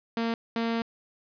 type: tone bursts at uneven times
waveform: sawtooth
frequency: 229.7 Hz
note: A#3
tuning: 25 cents flat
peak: -22 dBFS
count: 2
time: 0.17-0.34 / 0.56-0.82 s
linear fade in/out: 2 ms
effects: resampled to 11025 Hz + 9-bit